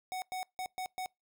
square tone bursts at uneven times, 743 Hz, F#5, 7 cents sharp, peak -36 dBFS, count 5, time 0.12-0.22 / 0.32-0.43 / 0.59-0.66 / 0.78-0.86 / 0.98-1.06 s, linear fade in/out 0 ms, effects noise-tail reverb RT60 0.2 s tail -25 dB re dry

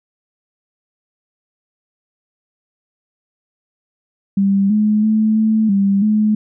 sine tone with pitch steps, 197 / 212.2 / 217.2 / 218.8 / 197.7 / 213.4 Hz, G3 / G#3 / A3 / A3 / G3 / G#3, +9 / +38 / -22 / -9 / +15 / +47 cents, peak -11 dBFS, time 4.37-6.35 s, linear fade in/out 5 ms, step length 330 ms, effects none

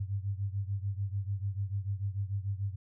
sine beating tone pair, 97.1 / 103.9 Hz, G2 / G#2, -16 / +1 cents, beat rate 6.8 Hz, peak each -33 / -36 dBFS, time 0-2.76 s, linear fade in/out 10 ms, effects none

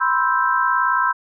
sine chord, C major seventh, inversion third, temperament equal, 987.8 / 1046.5 / 1318.5 / 1568 Hz, B5 / C6 / E6 / G6, 0 / 0 / 0 / 0 cents, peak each -21 dBFS, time 0-1.13 s, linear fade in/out 20 ms, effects none

